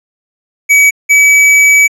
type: tone pair in turn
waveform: square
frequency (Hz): 2274 / 2285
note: C#7 / D7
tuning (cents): +44 / -48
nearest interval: unison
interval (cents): 8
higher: second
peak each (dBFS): -4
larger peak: neither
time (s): 0.69-0.91 / 1.09-1.88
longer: second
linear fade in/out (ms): 20
effects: low-pass 11000 Hz 12 dB/octave